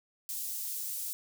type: high-pass noise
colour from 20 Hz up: white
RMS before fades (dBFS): -37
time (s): 0.29-1.13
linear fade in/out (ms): 0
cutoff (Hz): 6800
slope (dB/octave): 12
effects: none